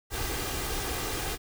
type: noise with comb filter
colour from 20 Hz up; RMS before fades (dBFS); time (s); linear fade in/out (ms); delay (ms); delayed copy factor
pink; -32; 0.1-1.38; 50; 2.5; +0.55
effects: none